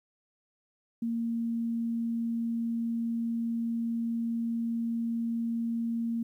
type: tone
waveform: sine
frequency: 231.2 Hz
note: A#3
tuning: 14 cents flat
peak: -28 dBFS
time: 1.02-6.23 s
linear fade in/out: 5 ms
effects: 11-bit